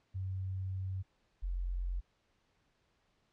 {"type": "tone pair in turn", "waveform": "sine", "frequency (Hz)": [94.5, 44.6], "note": ["F#2", "F1"], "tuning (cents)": [37, 37], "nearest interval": "octave + minor second", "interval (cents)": 1300, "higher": "first", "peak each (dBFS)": [-35, -33], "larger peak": "second", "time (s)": [[0.14, 1.03], [1.42, 2.01]], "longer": "first", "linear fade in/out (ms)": 20, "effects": ["pink hiss -75 dBFS RMS until 3.32 s", "low-pass 5000 Hz 12 dB/octave"]}